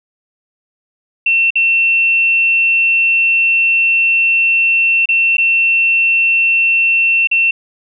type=tone with dropouts; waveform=sine; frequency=2700 Hz; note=E7; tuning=41 cents sharp; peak=-9 dBFS; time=1.26-7.51 s; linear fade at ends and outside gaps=5 ms; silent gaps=1.505-1.555 / 5.057-5.088 / 5.369-5.381 / 7.273-7.313 s; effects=none